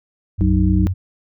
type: tone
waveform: sine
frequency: 92.5 Hz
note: F#2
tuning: in tune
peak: -17 dBFS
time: 0.38-0.94 s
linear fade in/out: 20 ms
type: harmonic tone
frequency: 61.74 Hz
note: B1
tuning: in tune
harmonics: 1 / 3 / 5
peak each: -17 / -17 / -21 dBFS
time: 0.41-0.87 s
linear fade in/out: 0 ms
effects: none